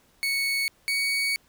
30% pulse tone pair in turn, 2217 / 2240 Hz, C#7 / C#7, 0 / +18 cents, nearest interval unison, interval 18 cents, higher second, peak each -21 dBFS, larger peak neither, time 0.23-0.68 / 0.88-1.36 s, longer second, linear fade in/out 0 ms, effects pink hiss -62 dBFS RMS until 1.48 s

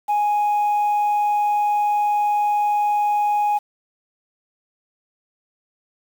sine tone, 830.6 Hz, G#5, in tune, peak -14 dBFS, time 0.08-3.59 s, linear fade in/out 20 ms, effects tanh soft clip ceiling -15 dBFS + 7-bit

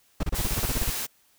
brown noise bursts, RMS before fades -25 dBFS, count 12, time 0.2-0.904 s, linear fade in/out 5 ms, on 33 ms, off 28 ms
white noise, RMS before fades -31 dBFS, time 0.34-1.07 s, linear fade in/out 20 ms
effects white hiss -63 dBFS RMS until 1.38 s

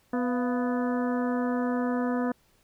harmonic tone with a mistuned harmonic, 248.1 Hz, B3, 8 cents sharp, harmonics 1 / 2 / 3 / 4 / 5 / 6 / 7, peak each -26 / -32 / -36 / -38 / -40 / -42 / -43 dBFS, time 0.13-2.32 s, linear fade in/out 5 ms, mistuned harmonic 3, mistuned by -100 cents, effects pink hiss -65 dBFS RMS until 2.63 s

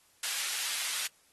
pink high-pass noise, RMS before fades -34 dBFS, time 0.23-1.07 s, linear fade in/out 2 ms, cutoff 2100 Hz, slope 12 dB/octave, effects white hiss -65 dBFS RMS until 1.32 s + AAC 32 kbps

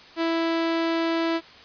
sawtooth tone, 330.3 Hz, E4, 4 cents sharp, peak -18 dBFS, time 0.16-1.41 s, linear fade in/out 50 ms, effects white hiss -47 dBFS RMS until 1.64 s + resampled to 11025 Hz

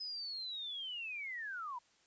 sine linear sweep, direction down, 5100 to 932.3 Hz, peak -40 dBFS, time 0-1.79 s, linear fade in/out 10 ms, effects white hiss -70 dBFS RMS until 2.06 s + resampled to 16000 Hz

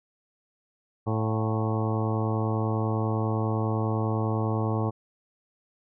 harmonic tone with a mistuned harmonic, 110 Hz, A2, in tune, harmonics 1 / 2 / 3 / 4 / 5 / 6 / 7 / 8 / 9 / 10, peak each -26 / -32 / -33 / -34 / -37 / -39 / -38 / -38 / -42 / -38 dBFS, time 1.06-4.91 s, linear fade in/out 20 ms, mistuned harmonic 6, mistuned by +65 cents, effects none

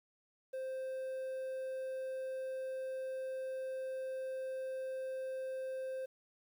triangle tone with quantisation, 523.3 Hz, C5, in tune, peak -36 dBFS, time 0.53-6.06 s, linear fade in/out 10 ms, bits 11, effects none

